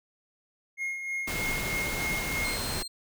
triangle tone with tremolo, 2147 Hz, C7, 44 cents sharp, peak -27 dBFS, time 0.77-2.59 s, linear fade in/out 50 ms, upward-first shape sine, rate 3.2 Hz, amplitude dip 50%
pink noise, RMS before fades -33 dBFS, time 1.27-2.83 s, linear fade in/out 10 ms
30% pulse tone, 4186 Hz, C8, in tune, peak -33 dBFS, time 2.44-2.88 s, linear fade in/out 10 ms
effects none

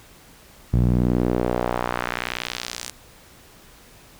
sawtooth tone with band-pass filter sweep, 60.7 Hz, B1, 29 cents flat, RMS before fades -23 dBFS, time 0.73-2.91 s, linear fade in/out 5 ms, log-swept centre 120 to 7700 Hz, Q 1.2, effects pink hiss -49 dBFS RMS until 4.19 s

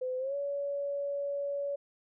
sine tone with pitch glide, 510 to 565.9 Hz, C5 to C#5, -44 to +36 cents, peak -31 dBFS, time 0.01-1.76 s, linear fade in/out 10 ms, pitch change +180 cents, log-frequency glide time 0.18-0.35 s, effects none

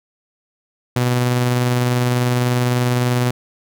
sawtooth tone with tremolo, 123.47 Hz, B2, in tune, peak -10 dBFS, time 0.96-3.31 s, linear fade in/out 5 ms, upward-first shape sine, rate 20 Hz, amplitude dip 25%, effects none

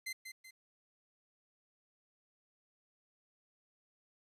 sawtooth tone with echo, 2069 Hz, C7, 20 cents flat, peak -35 dBFS, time 0.06-0.13 s, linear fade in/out 10 ms, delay 190 ms, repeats 2, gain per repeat -7 dB, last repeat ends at 0.51 s, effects resampled to 32000 Hz + 12-bit

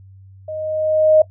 sine tone with level ramp, 622.3 Hz, D#5, in tune, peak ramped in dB -25 to -6 dBFS, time 0.48-1.22 s, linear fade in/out 5 ms, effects noise-tail reverb RT60 0.1 s tail -19 dB re dry + added 96 Hz sine -40 dBFS peak until 1.3 s

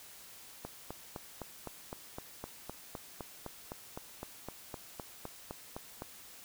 click train, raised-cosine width 1 ms, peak -26 dBFS, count 22, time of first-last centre 0.65-6.021 s, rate 3.91 Hz, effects white hiss -53 dBFS RMS until 6.44 s

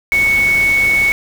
sine tone in noise, 2217 Hz, C#7, in tune, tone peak -10 dBFS, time 0.12-1.12 s, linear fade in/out 0 ms, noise pink, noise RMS -26 dBFS, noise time 0.12-1.12 s, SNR +13 dB, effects none

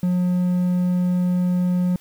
triangle tone, 179.6 Hz, F3, 49 cents sharp, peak -15 dBFS, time 0.03-1.96 s, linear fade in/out 2 ms, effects white hiss -53 dBFS RMS until 2 s

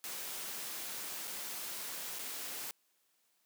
white noise with dropouts, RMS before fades -42 dBFS, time 0.04-2.71 s, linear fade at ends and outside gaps 0 ms, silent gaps 1.273-1.277 / 2.187-2.192 s, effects white hiss -75 dBFS RMS until 3.45 s + high-pass 200 Hz 12 dB/octave

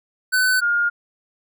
square / sine tone pair in turn, 1508 / 1418 Hz, F#6 / F6, +32 / +26 cents, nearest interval minor second, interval 106 cents, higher first, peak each -16 dBFS, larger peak neither, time 0.32-0.61 / 0.61-0.9 s, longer neither, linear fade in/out 20 ms, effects none

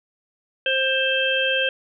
harmonic tone, 528 Hz, C5, 16 cents sharp, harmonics 1 / 3 / 5 / 6, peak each -24 / -24 / -24 / -24 dBFS, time 0.66-1.69 s, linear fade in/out 2 ms, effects none

